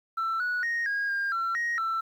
sine tone with pitch steps, 1335 / 1468 / 1865 / 1635 / 1607 / 1353 / 1880 / 1335 Hz, E6 / F#6 / A#6 / G#6 / G6 / E6 / A#6 / E6, +22 / -14 / 0 / -28 / +43 / +45 / +14 / +22 cents, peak -24 dBFS, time 0.17-2.01 s, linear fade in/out 10 ms, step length 230 ms, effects tanh soft clip ceiling -24 dBFS + 10-bit

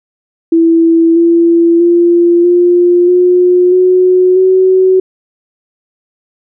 sine tone with pitch steps, 330.7 / 337.6 / 344.7 / 352 / 359.4 / 366.9 / 374.6 Hz, E4 / E4 / F4 / F4 / F4 / F#4 / F#4, +6 / +41 / -23 / +14 / +50 / -15 / +21 cents, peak -4 dBFS, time 0.52-5 s, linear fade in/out 5 ms, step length 640 ms, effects none

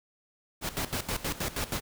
pink noise with tremolo, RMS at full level -31 dBFS, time 0.61-1.81 s, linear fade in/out 50 ms, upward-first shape square, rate 6.3 Hz, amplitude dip 80%, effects none

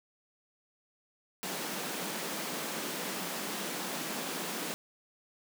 pink high-pass noise, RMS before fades -37 dBFS, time 1.43-4.74 s, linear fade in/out 0 ms, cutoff 170 Hz, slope 48 dB/octave, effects none

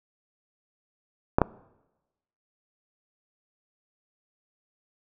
clicks, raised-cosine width 1 ms, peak -4 dBFS, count 2, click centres 1.385 / 1.417 s, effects noise-tail reverb RT60 1.0 s tail -22 dB re dry

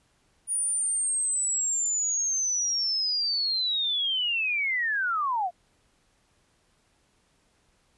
sine linear sweep, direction down, 9640 to 669 Hz, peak -24 dBFS, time 0.47-5.51 s, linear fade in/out 50 ms, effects pink hiss -67 dBFS RMS until 7.97 s + resampled to 24000 Hz

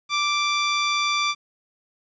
15% pulse tone, 1174 Hz, D6, 1 cent flat, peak -14 dBFS, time 0.09-1.35 s, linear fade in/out 50 ms, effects resampled to 16000 Hz + 9-bit

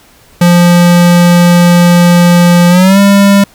square tone with pitch glide, 174.61 to 199.42 Hz, F3 to G3, 0 to +30 cents, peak -3 dBFS, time 0.41-3.44 s, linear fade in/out 5 ms, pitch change +230 cents, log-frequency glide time 2.69-2.99 s, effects pink hiss -42 dBFS RMS until 3.54 s

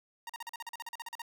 sawtooth tone bursts, 932.3 Hz, A#5, in tune, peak -35 dBFS, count 15, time 0.27-1.219 s, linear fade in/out 2 ms, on 25 ms, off 41 ms, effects none

